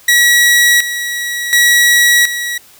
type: tone with tremolo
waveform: sawtooth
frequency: 1924 Hz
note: B6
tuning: 46 cents flat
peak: -3 dBFS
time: 0.08-2.58 s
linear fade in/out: 5 ms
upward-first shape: square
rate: 0.69 Hz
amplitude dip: 70%
effects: white hiss -43 dBFS RMS until 2.79 s